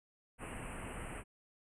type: band-stop noise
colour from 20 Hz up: pink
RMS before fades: -44 dBFS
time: 0.38-1.24 s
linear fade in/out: 50 ms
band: 2900 to 8200 Hz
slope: 96 dB/octave
effects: resampled to 22050 Hz